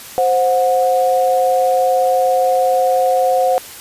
sine tone pair together, 523.3 / 729.5 Hz, C5 / F#5, 0 / -25 cents, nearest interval tritone, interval 575 cents, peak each -14 dBFS, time 0.18-3.58 s, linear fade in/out 0 ms, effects white hiss -34 dBFS RMS until 3.8 s + resampled to 32000 Hz

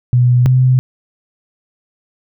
sine tone pair in turn, 123.5 / 128.25 Hz, B2 / C3, 0 / -34 cents, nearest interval minor second, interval 66 cents, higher second, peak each -7 dBFS, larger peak neither, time 0.13-0.46 / 0.46-0.79 s, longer neither, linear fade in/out 0 ms, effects none

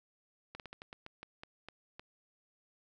slowing click train, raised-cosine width 0.3 ms, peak -30 dBFS, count 11, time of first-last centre 0.55-1.995 s, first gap 48 ms, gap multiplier 1.23, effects none

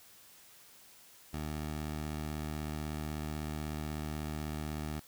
15% pulse tone, 76.2 Hz, D#2, 36 cents flat, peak -30 dBFS, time 1.33-5 s, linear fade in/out 10 ms, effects white hiss -58 dBFS RMS until 5.07 s

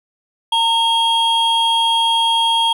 triangle tone pair together, 915 / 3263 Hz, A#5 / G#7, -32 / -31 cents, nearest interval octave + minor seventh, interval 2201 cents, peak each -14 / -14 dBFS, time 0.52-2.73 s, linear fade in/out 5 ms, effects none

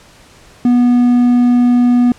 triangle tone, 244.1 Hz, B3, 20 cents flat, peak -5 dBFS, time 0.65-2.12 s, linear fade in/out 2 ms, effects pink hiss -43 dBFS RMS until 2.18 s + low-pass 9000 Hz 12 dB/octave

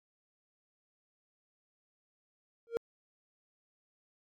triangle tone with exponential growth, 463.9 Hz, A#4, 8 cents flat, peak -23 dBFS, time 2.67-2.77 s, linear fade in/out 0 ms, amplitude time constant 21 ms, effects AAC 64 kbps

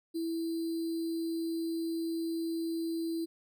sine tone with sample-and-hold, 329.6 Hz, E4, in tune, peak -31 dBFS, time 0.14-3.26 s, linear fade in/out 20 ms, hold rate 4410 Hz, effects none

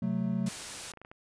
triangle chord, F# diminished, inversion second, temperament equal, 130.81 / 185 / 220 Hz, C3 / F#3 / A3, 0 / 0 / 0 cents, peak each -34 / -29 / -30 dBFS, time 0.02-0.49 s, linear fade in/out 5 ms
white noise, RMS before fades -40 dBFS, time 0.46-0.92 s, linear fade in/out 5 ms
clicks, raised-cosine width 0.5 ms, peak -33 dBFS, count 5, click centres 0.937 / 0.973 / 1.016 / 1.049 / 1.115 s
effects resampled to 22050 Hz

